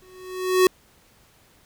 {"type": "tone with exponential growth", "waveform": "square", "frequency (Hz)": 370.2, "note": "F#4", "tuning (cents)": 1, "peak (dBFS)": -12, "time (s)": [0.02, 0.67], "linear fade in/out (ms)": 2, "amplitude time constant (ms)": 140, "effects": ["pink hiss -57 dBFS RMS until 1.65 s"]}